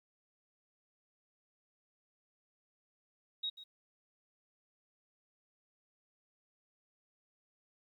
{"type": "tone with echo", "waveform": "sine", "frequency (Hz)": 3784, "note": "A#7", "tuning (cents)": 25, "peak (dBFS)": -34, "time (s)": [3.43, 3.5], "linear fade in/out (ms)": 10, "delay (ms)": 140, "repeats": 1, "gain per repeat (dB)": -14, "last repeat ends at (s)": 3.64, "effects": ["12-bit"]}